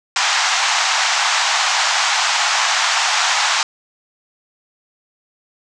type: band-pass noise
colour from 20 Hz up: pink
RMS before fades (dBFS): -17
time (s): 0.16-3.63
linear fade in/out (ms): 2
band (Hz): 740 to 7300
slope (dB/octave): 48
effects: none